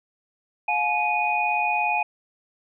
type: tone cluster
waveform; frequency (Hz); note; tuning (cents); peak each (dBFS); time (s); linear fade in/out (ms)
sine; 713 / 850 / 2476; F5 / G#5 / D#7; +36 / +40 / -9; -27 / -24 / -24; 0.68-2.03; 5
effects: none